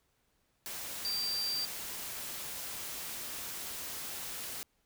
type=tone in noise; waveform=sine; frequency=4699 Hz; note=D8; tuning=in tune; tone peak=-32 dBFS; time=1.05-1.65 s; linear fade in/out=0 ms; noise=white; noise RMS=-41 dBFS; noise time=0.66-4.63 s; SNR=+6 dB; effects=pink hiss -75 dBFS RMS until 4.85 s